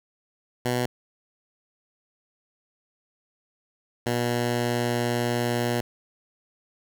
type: tone pair in turn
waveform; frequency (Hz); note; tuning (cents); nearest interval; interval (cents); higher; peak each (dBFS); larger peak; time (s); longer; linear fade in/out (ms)
10% pulse; 123.47 / 120.02; B2 / B2; 0 / -49; unison; 49; first; -15; neither; 0.65-0.86 / 4.06-5.81; second; 5
effects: none